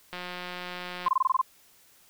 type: click train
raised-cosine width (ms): 0.3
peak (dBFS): -21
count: 171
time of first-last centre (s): 0.13-1.08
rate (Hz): 179
type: tone bursts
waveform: sine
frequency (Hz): 1046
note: C6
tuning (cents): -1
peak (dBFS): -19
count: 8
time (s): 1.06-1.415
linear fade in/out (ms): 5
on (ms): 26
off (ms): 21
effects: white hiss -59 dBFS RMS until 2.09 s